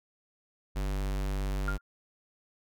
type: tone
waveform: square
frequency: 48.7 Hz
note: G1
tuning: 11 cents flat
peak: -30 dBFS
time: 0.75-1.78 s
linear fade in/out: 20 ms
type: tone with exponential decay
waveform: sine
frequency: 1400 Hz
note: F6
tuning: 4 cents sharp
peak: -27 dBFS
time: 1.68-1.81 s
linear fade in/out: 1 ms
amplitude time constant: 28 ms
effects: none